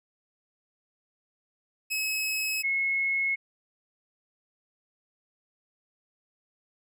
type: tone pair in turn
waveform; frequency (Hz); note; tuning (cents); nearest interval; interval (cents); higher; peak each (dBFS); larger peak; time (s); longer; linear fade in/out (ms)
sawtooth / sine; 2568 / 2177; E7 / C#7; -46 / -32; minor third; 286; first; -24; neither; 1.9-2.63 / 2.63-3.36; neither; 20
effects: none